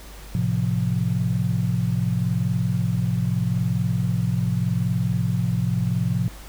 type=chord; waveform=sine; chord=F major; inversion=first; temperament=equal; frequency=110 / 130.81 / 174.61 Hz; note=A2 / C3 / F3; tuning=0 / 0 / 0 cents; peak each=-24 dBFS; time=0.35-6.28 s; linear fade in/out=0 ms; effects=added 50 Hz sine -39 dBFS peak until 6.48 s + pink hiss -44 dBFS RMS until 6.48 s